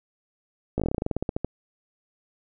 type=slowing click train; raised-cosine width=2 ms; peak=-12 dBFS; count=17; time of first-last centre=0.78-1.446 s; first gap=17 ms; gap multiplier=1.11; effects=none